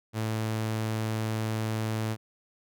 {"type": "tone", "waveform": "sawtooth", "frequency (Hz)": 110, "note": "A2", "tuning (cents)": 0, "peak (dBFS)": -24, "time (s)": [0.13, 2.17], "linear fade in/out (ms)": 50, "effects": []}